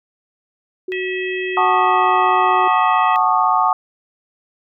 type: tone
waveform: sine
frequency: 370 Hz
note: F#4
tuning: in tune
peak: -22 dBFS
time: 0.88-2.68 s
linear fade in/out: 5 ms
type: harmonic tone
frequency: 646 Hz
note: E5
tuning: 35 cents flat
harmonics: 3 / 4 / 5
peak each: -26 / -27 / -35 dBFS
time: 0.92-3.16 s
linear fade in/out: 0 ms
type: chord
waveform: sine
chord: D# half-diminished seventh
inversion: first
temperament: equal with one note detuned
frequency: 740 / 880 / 1108.7 / 1224.5 Hz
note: F#5 / A5 / C#6 / D#6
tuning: 0 / 0 / 0 / -28 cents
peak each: -18 dBFS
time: 1.57-3.73 s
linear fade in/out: 2 ms
effects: none